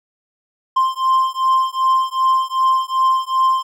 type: beating tone pair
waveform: triangle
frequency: 1047 / 1049.6 Hz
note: C6 / C6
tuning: +1 / +5 cents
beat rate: 2.6 Hz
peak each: -15 dBFS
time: 0.76-3.63 s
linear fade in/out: 10 ms
effects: none